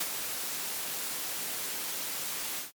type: noise with ADSR envelope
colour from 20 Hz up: white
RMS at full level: -29 dBFS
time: 0-2.72 s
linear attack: 8 ms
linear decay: 41 ms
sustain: -6 dB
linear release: 140 ms
effects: high-pass 150 Hz 12 dB/octave + MP3 96 kbps